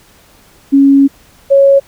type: tone pair in turn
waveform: sine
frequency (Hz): 276.4 / 552.2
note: C#4 / C#5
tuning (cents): -5 / -7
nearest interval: octave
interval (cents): 1198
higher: second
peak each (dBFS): -3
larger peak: neither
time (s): 0.72-1.08 / 1.5-1.8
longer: first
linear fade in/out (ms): 20
effects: pink hiss -45 dBFS RMS until 1.87 s